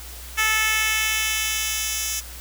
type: tone with high-pass filter sweep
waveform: 10% pulse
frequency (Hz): 436.1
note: A4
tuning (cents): -15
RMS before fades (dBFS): -23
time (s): 0.37-2.21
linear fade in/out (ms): 20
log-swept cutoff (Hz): 1700 to 5000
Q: 1.1
effects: added 60 Hz sine -38 dBFS peak until 2.4 s + white hiss -40 dBFS RMS until 2.4 s